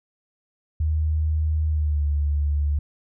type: tone with pitch glide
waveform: sine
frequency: 77.7 to 72.92 Hz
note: D#2 to D2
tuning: -2 to -12 cents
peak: -19 dBFS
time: 0.8-2.79 s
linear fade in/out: 5 ms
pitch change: -110 cents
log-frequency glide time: 1.68-2.04 s
effects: none